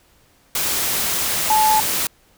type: tone in noise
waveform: sine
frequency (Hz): 865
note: A5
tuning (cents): -30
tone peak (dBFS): -13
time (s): 1.5-1.8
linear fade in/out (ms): 2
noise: white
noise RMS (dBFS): -21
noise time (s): 0.55-2.07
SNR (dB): +5
effects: pink hiss -56 dBFS RMS until 2.37 s